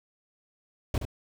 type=noise with echo; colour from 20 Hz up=brown; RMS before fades=-26 dBFS; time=0.94-0.98 s; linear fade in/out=2 ms; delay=72 ms; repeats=1; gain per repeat=-8 dB; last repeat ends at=1.052 s; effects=none